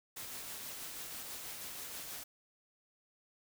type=noise with tremolo; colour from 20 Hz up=white; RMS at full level=-44 dBFS; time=0.16-2.24 s; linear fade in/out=10 ms; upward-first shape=sine; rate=6.2 Hz; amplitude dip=25%; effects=none